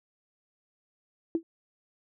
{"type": "tone with exponential decay", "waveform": "sine", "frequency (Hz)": 329.6, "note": "E4", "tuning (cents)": 0, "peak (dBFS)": -20, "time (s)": [1.35, 1.43], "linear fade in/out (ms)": 1, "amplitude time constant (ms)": 17, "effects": []}